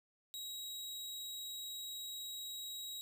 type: tone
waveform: sawtooth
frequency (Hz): 3831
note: A#7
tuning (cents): +47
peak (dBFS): -40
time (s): 0.34-3.01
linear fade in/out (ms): 0
effects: 13-bit